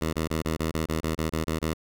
10% pulse tone bursts, 79.8 Hz, D#2, 44 cents sharp, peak -17 dBFS, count 12, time 0.01-1.736 s, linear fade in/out 10 ms, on 120 ms, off 26 ms, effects none

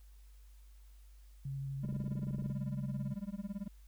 sine tone with vibrato, 136.6 Hz, C#3, 25 cents flat, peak -37 dBFS, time 1.45-3.14 s, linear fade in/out 5 ms, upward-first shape square, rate 12 Hz, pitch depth 11 cents each way
triangle tone with tremolo, 200 Hz, G3, 35 cents sharp, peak -33 dBFS, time 1.83-3.68 s, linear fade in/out 5 ms, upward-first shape sine, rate 18 Hz, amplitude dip 100%
click train, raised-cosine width 3 ms, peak -35 dBFS, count 18, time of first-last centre 1.85-2.499 s, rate 26.2 Hz
effects added 50 Hz sine -54 dBFS peak until 3.87 s + white hiss -71 dBFS RMS until 3.87 s

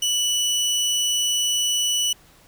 25% pulse tone, 2960 Hz, F#7, in tune, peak -16 dBFS, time 0.02-2.13 s, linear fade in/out 5 ms, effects pink hiss -53 dBFS RMS until 2.47 s

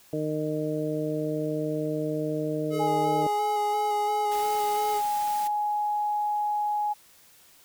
harmonic tone, 153.4 Hz, D#3, 24 cents flat, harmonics 1 / 2 / 3 / 4, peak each -33 / -30 / -31 / -33 dBFS, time 0.13-3.27 s, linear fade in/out 2 ms
square tone with vibrato, 421.8 Hz, G#4, 27 cents sharp, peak -31 dBFS, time 2.7-5.02 s, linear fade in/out 50 ms, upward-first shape square, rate 2.9 Hz, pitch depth 17 cents each way
sine tone with pitch glide, 830.6 to 835.4 Hz, G#5 to G#5, 0 to +10 cents, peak -24 dBFS, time 2.79-6.94 s, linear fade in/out 20 ms, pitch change +10 cents, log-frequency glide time 5.03-5.43 s
white noise, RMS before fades -40 dBFS, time 4.31-5.48 s, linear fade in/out 10 ms
effects white hiss -56 dBFS RMS until 7.64 s

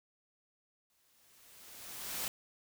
white noise with exponential growth, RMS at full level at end -36 dBFS, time 0.9-2.28 s, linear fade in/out 1 ms, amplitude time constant 300 ms, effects none

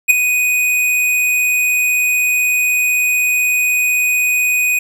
square tone with ADSR envelope, 2489 Hz, D#7, in tune, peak -4 dBFS, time 0.08-4.79 s, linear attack 23 ms, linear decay 14 ms, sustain -9 dB, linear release 6 ms, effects none

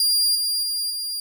sawtooth tone with level steps, 4803 Hz, D8, 38 cents sharp, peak -14 / -18 / -20 / -23 dBFS, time 0-1.2 s, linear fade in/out 2 ms, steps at 0.35 / 0.63 / 0.9 s, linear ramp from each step 2 ms, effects none

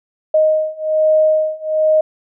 sine beating tone pair, 622.3 / 623.5 Hz, D#5 / D#5, 0 / +3 cents, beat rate 1.2 Hz, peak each -15 / -14 dBFS, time 0.34-2.01 s, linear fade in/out 5 ms, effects none

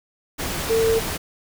sine tone in noise, 451 Hz, A4, 43 cents sharp, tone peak -16 dBFS, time 0.69-1 s, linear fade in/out 20 ms, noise pink, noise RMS -27 dBFS, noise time 0.38-1.18 s, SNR +8 dB, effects none

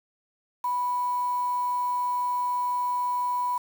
sine tone with quantisation, 986 Hz, B5, 3 cents flat, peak -24 dBFS, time 0.64-3.58 s, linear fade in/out 5 ms, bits 7, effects none

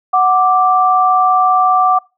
sine tone pair together, 740 / 1174.7 Hz, F#5 / D6, 0 / 0 cents, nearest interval minor sixth, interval 800 cents, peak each -11 dBFS, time 0.13-1.99 s, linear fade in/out 10 ms, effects noise-tail reverb RT60 0.3 s tail -26 dB re dry

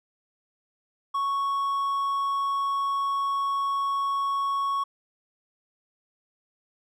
triangle tone, 1108.7 Hz, C#6, in tune, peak -22 dBFS, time 1.14-4.84 s, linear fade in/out 10 ms, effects none

